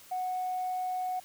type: tone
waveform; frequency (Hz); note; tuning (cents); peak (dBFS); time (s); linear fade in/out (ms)
sine; 737; F#5; -7; -29; 0.11-1.2; 10
effects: tanh soft clip ceiling -26 dBFS + white hiss -54 dBFS RMS until 1.24 s